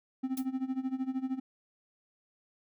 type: tone with tremolo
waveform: triangle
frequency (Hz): 261.6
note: C4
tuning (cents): 0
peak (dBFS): -26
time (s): 0.23-1.4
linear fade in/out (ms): 10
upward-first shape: sine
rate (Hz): 13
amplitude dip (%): 85
type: noise with exponential decay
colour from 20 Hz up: blue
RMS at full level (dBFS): -35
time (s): 0.37-0.46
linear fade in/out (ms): 5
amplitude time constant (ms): 18
effects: none